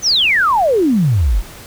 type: exponential sweep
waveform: sine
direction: down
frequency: 6410 to 38.89 Hz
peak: -10 dBFS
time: 0.02-1.43 s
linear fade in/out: 50 ms
effects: pink hiss -36 dBFS RMS until 1.66 s